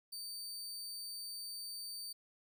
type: tone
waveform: sawtooth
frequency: 4600 Hz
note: D8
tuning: 37 cents flat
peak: -40 dBFS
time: 0.12-2.13 s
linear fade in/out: 10 ms
effects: none